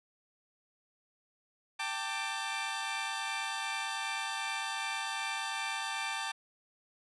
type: chord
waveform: 15% pulse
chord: G suspended second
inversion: none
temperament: equal with one note detuned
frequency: 784 / 893.3 / 1174.7 Hz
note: G5 / A5 / D6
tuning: 0 / +26 / 0 cents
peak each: -33 / -31 / -33 dBFS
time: 1.79-6.32 s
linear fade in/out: 10 ms
effects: resampled to 22050 Hz